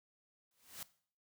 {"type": "noise with exponential growth", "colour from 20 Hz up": "white", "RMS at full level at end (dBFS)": -43, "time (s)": [0.51, 0.83], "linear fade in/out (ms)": 2, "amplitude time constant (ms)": 68, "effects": ["noise-tail reverb RT60 0.5 s tail -18 dB re dry"]}